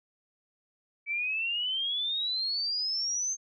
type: exponential sweep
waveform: sine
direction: up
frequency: 2287 to 6380 Hz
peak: -28 dBFS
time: 1.06-3.37 s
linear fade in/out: 50 ms
effects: none